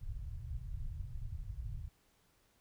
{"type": "low-pass noise", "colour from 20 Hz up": "pink", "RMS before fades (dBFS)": -42, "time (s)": [0.01, 1.89], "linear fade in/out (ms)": 10, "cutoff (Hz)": 130, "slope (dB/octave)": 48, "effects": ["pink hiss -72 dBFS RMS until 2.6 s"]}